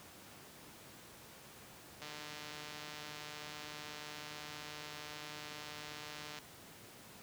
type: click train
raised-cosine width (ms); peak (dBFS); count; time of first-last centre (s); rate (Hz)
0.2; -29; 656; 2.02-6.387; 150
effects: pink hiss -55 dBFS RMS until 7.22 s + high-pass 100 Hz 12 dB/octave